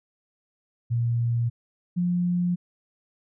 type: tone pair in turn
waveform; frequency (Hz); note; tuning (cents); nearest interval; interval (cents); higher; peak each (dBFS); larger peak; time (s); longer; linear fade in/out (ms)
sine; 118 / 176.8; A#2 / F3; +22 / +22; perfect fifth; 700; second; -21; neither; 0.9-1.5 / 1.96-2.56; neither; 20
effects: none